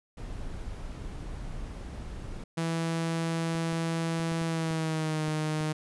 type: noise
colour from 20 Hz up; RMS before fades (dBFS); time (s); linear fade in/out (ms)
brown; -38; 0.17-2.44; 5
type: tone with pitch glide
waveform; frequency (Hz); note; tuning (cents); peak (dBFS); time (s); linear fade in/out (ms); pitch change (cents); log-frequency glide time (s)
sawtooth; 164.81 to 154.66; E3 to D#3; 0 to -10; -24; 2.57-5.73; 10; -110; 4.44-5.24
type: clicks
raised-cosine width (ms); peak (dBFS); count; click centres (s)
3; -31; 8; 3.552 / 3.727 / 4.2 / 4.318 / 4.416 / 4.709 / 5.282 / 5.609
effects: resampled to 24000 Hz